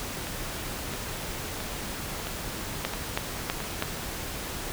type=two click trains; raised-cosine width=0.3 ms; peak=-10 / -18 dBFS; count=4 / 6; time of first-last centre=2.85-3.824 / 0.27-3.603 s; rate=3.08 / 1.5 Hz; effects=pink hiss -35 dBFS RMS until 4.72 s